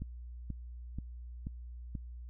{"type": "click train", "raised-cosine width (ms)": 5, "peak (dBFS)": -27, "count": 5, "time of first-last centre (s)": [0.02, 1.952], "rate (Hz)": 2.07, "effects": ["added 60 Hz sine -43 dBFS peak until 2.29 s"]}